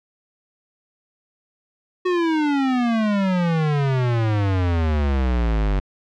square exponential sweep, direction down, 370 to 47.48 Hz, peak -18 dBFS, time 2.05-5.8 s, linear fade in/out 10 ms, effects low-pass 3000 Hz 12 dB/octave

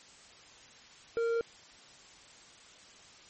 sine tone with hard clipping, 462.6 Hz, A#4, 13 cents flat, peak -29 dBFS, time 1.17-1.41 s, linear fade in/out 0 ms, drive 6 dB, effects white hiss -55 dBFS RMS until 3.29 s + MP3 32 kbps

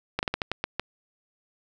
slowing click train, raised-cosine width 0.3 ms, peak -10 dBFS, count 8, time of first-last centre 0.19-0.796 s, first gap 39 ms, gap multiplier 1.26, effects none

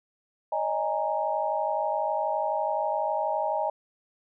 sine tone cluster, 573 / 625 / 824 / 931 Hz, D5 / D#5 / G#5 / A#5, -43 / +8 / -14 / -2 cents, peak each -34 / -29 / -29 / -31 dBFS, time 0.52-3.7 s, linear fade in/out 5 ms, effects none

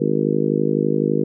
harmonic tone, 51.91 Hz, G#1, in tune, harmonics 3 / 4 / 5 / 6 / 7 / 8 / 9, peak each -24 / -24 / -24 / -24 / -24 / -24 / -24 dBFS, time 0-1.24 s, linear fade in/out 10 ms, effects none

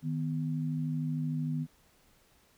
sine tone pair together, 155.3 / 248.4 Hz, D#3 / B3, -3 / +10 cents, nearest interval minor sixth, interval 813 cents, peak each -31 / -35 dBFS, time 0.02-1.67 s, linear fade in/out 50 ms, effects pink hiss -65 dBFS RMS until 2.57 s

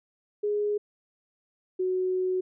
sine tone pair in turn, 415.3 / 370 Hz, G#4 / F#4, 0 / 0 cents, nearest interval major second, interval 200 cents, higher first, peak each -24 dBFS, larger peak neither, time 0.43-0.78 / 1.79-2.41 s, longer second, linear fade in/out 10 ms, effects none

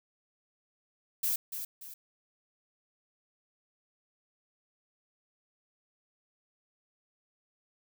violet noise with echo, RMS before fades -30 dBFS, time 1.23-1.36 s, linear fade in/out 5 ms, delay 290 ms, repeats 2, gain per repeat -8 dB, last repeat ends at 1.94 s, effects none

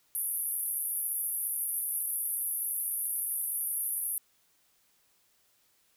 pink band-pass noise, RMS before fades -33 dBFS, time 0.15-4.18 s, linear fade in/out 0 ms, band 10000 to 13000 Hz, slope 96 dB/octave, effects white hiss -69 dBFS RMS until 5.96 s

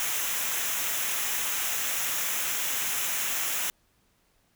white noise with comb filter, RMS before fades -29 dBFS, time 0-3.7 s, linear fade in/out 0 ms, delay 0.22 ms, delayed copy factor -0.6, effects pink hiss -68 dBFS RMS until 4.55 s

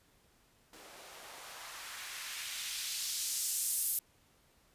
blue noise with band-pass filter sweep, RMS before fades -39 dBFS, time 0.73-3.99 s, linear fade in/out 2 ms, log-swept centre 360 to 12000 Hz, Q 1, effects pink hiss -68 dBFS RMS until 4.74 s + resampled to 32000 Hz

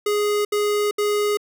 square tone bursts, 415.3 Hz, G#4, in tune, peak -19 dBFS, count 3, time 0.06-1.372 s, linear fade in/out 5 ms, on 390 ms, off 71 ms, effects none

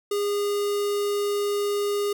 square tone with notch filter, 408.3 Hz, G#4, 29 cents flat, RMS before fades -25 dBFS, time 0.11-2.13 s, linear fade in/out 5 ms, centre 1800 Hz, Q 1.5, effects none

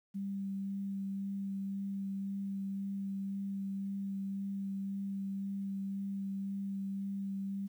sine tone with vibrato, 196.4 Hz, G3, 4 cents sharp, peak -35 dBFS, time 0.14-7.68 s, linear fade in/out 20 ms, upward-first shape sine, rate 1.9 Hz, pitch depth 9 cents each way, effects 11-bit

